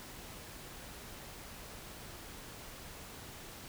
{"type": "silence", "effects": ["pink hiss -49 dBFS RMS until 3.68 s"]}